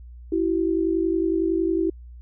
sine tone pair together, 329.6 / 380.5 Hz, E4 / F#4, 0 / +48 cents, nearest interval major second, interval 248 cents, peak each -21 / -24 dBFS, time 0.32-1.9 s, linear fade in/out 5 ms, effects added 60 Hz sine -39 dBFS peak until 2.21 s

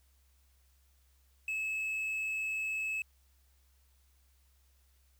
triangle tone with quantisation, 2593 Hz, E7, 29 cents flat, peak -31 dBFS, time 1.48-3.02 s, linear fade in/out 2 ms, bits 10, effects added 66 Hz sine -65 dBFS peak until 5.19 s + white hiss -73 dBFS RMS until 5.19 s

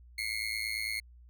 30% pulse tone with amplitude modulation, 2151 Hz, C7, 47 cents sharp, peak -26 dBFS, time 0.18-1 s, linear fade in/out 5 ms, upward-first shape sine, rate 109 Hz, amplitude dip 85%, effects added 60 Hz sine -52 dBFS peak until 1.29 s

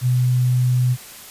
sine tone, 125.5 Hz, B2, 28 cents sharp, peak -14 dBFS, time 0.01-0.97 s, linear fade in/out 50 ms, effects white hiss -39 dBFS RMS until 1.3 s + resampled to 32000 Hz

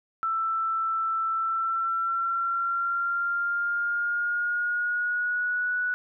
sine tone with pitch glide, 1329 to 1474.6 Hz, E6 to F#6, +14 to -6 cents, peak -24 dBFS, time 0.23-5.94 s, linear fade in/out 0 ms, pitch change +180 cents, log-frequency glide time 1.31-5.76 s, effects none

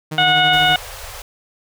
sawtooth tone with tremolo, 155.56 Hz, D#3, in tune, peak -19 dBFS, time 0.11-0.76 s, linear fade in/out 10 ms, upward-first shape sine, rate 12 Hz, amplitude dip 50%
harmonic tone, 730 Hz, F#5, 24 cents flat, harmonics 1 / 2 / 3 / 4 / 5, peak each -16 / -17 / -22 / -17 / -21 dBFS, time 0.18-0.76 s, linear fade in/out 2 ms
pink band-stop noise, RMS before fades -33 dBFS, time 0.53-1.22 s, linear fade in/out 2 ms, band 100 to 460 Hz, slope 48 dB/octave
effects none

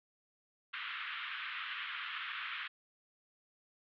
pink band-pass noise, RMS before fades -42 dBFS, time 0.73-2.68 s, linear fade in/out 10 ms, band 1200 to 3400 Hz, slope 48 dB/octave, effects none

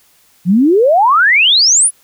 sine exponential sweep, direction up, 164.81 to 10680 Hz, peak -6 dBFS, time 0.45-1.91 s, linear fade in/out 50 ms, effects white hiss -51 dBFS RMS until 2.03 s

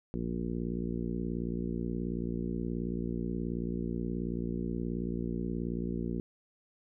harmonic tone with a mistuned harmonic, 58.6 Hz, A#1, 10 cents sharp, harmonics 1 / 2 / 3 / 4 / 5 / 6 / 7 / 8, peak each -40 / -43 / -36 / -37 / -43 / -40 / -46 / -48 dBFS, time 0.14-6.2 s, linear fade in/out 0 ms, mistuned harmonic 1, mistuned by -71 cents, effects none

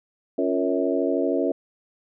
harmonic tone with a mistuned harmonic, 92.5 Hz, F#2, in tune, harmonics 3 / 4 / 5 / 6 / 7, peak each -25 / -26 / -27 / -28 / -28 dBFS, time 0.38-1.52 s, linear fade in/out 5 ms, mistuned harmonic 4, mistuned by -91 cents, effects none

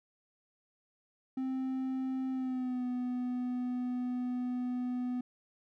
triangle tone with pitch glide, 261.6 to 248.6 Hz, C4 to B3, 0 to +12 cents, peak -30 dBFS, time 1.37-5.21 s, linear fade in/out 5 ms, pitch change -88 cents, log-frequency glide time 2.31-2.85 s, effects none

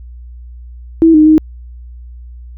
sine tone with pitch steps, 326.7 / 307.8 / 311.9 Hz, E4 / D#4 / D#4, -15 / -19 / +4 cents, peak -3 dBFS, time 1.02-1.38 s, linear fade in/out 0 ms, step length 120 ms, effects added 60 Hz sine -29 dBFS peak until 2.57 s

